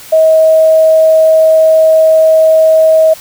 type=tone; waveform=sine; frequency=637 Hz; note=D#5; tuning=41 cents sharp; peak=-3 dBFS; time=0.12-3.14 s; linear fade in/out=10 ms; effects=white hiss -32 dBFS RMS until 3.2 s